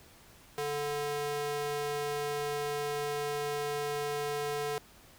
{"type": "tone with high-pass filter", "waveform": "square", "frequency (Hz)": 146, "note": "D3", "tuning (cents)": -10, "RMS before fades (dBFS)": -34, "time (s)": [0.58, 4.78], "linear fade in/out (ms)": 0, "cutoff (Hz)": 420, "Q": 1.4, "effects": ["pink hiss -57 dBFS RMS until 5.18 s"]}